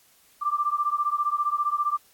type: beating tone pair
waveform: sine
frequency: 1174.7 / 1189.7 Hz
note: D6 / D6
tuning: 0 / +22 cents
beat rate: 15 Hz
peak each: -25 / -26 dBFS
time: 0.41-1.98 s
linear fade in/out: 20 ms
effects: white hiss -59 dBFS RMS until 2.13 s + AAC 64 kbps